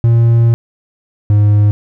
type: tone pair in turn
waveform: triangle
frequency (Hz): 116.54 / 103.83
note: A#2 / G#2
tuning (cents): 0 / 0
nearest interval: major second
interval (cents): 200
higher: first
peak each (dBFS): -4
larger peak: neither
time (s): 0.04-0.54 / 1.3-1.71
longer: first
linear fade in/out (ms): 0
effects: none